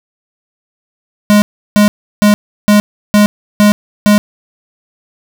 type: tone bursts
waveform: square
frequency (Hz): 207.7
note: G#3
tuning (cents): 0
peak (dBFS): -5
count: 7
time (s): 1.3-4.18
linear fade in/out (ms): 0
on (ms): 120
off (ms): 340
effects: none